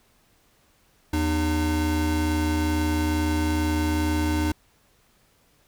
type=tone pair together; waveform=square; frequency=80.4 / 303.5 Hz; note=E2 / D#4; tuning=-43 / -43 cents; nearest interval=octave + major seventh; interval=2300 cents; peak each=-25 dBFS; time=1.13-4.52 s; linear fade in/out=5 ms; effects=pink hiss -62 dBFS RMS until 5.67 s